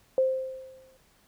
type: tone with exponential decay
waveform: sine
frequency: 523.3 Hz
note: C5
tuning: in tune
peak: -18 dBFS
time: 0.18-0.97 s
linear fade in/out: 1 ms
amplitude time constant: 170 ms
effects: pink hiss -63 dBFS RMS until 1.27 s